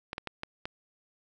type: clicks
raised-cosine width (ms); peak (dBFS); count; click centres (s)
0.3; -19; 5; 0.131 / 0.181 / 0.273 / 0.434 / 0.655
effects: none